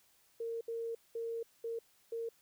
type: tone bursts at uneven times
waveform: sine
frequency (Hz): 460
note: A#4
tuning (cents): -23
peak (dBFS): -36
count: 5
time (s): 0.4-0.61 / 0.68-0.95 / 1.15-1.43 / 1.64-1.79 / 2.12-2.29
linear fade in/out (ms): 5
effects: white hiss -69 dBFS RMS until 2.41 s